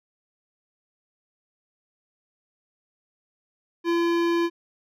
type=tone with hard clipping; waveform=sine; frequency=340 Hz; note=F4; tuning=46 cents flat; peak=-22 dBFS; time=3.84-4.5 s; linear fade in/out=50 ms; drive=18 dB; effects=none